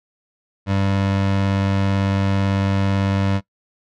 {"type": "tone", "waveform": "25% pulse", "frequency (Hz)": 98, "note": "G2", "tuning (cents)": 0, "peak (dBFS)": -13, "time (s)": [0.66, 3.41], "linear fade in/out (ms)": 50, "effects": ["noise-tail reverb RT60 0.1 s tail -20 dB re dry", "low-pass 4000 Hz 12 dB/octave"]}